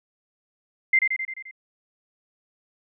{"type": "tone with echo", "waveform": "sine", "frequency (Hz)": 2087, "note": "C7", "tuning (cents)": -5, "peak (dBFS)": -14, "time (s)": [0.93, 0.99], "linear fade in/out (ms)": 5, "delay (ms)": 87, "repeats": 6, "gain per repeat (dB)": -4, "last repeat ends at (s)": 1.512, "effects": []}